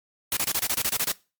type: noise bursts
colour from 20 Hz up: white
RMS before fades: -25 dBFS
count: 11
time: 0.32-1.119 s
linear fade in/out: 2 ms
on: 49 ms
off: 26 ms
effects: noise-tail reverb RT60 0.3 s tail -21 dB re dry + MP3 96 kbps